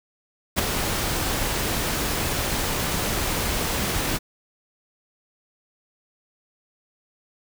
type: noise with ADSR envelope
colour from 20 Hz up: pink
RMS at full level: -19 dBFS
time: 0.56-4.19 s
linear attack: 29 ms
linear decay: 10 ms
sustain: -6 dB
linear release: 31 ms
effects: none